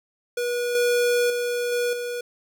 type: tone with level steps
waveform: square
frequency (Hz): 484.1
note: B4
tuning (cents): -35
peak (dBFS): -24 / -19 / -24 / -22 / -28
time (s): 0.37-2.21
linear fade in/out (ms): 5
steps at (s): 0.75 / 1.3 / 1.72 / 1.93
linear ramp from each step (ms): 2
effects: none